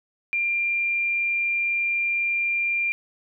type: tone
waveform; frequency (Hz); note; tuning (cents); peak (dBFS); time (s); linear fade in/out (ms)
sine; 2386; D7; +27; -21; 0.33-2.92; 0
effects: none